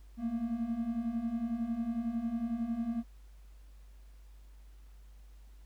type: beating tone pair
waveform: triangle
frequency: 223.8 / 234.8 Hz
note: A3 / A#3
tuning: +30 / +13 cents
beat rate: 11 Hz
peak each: -36 / -31 dBFS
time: 0.17-3.04 s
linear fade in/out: 50 ms
effects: added 50 Hz sine -51 dBFS peak until 5.65 s + pink hiss -69 dBFS RMS until 5.65 s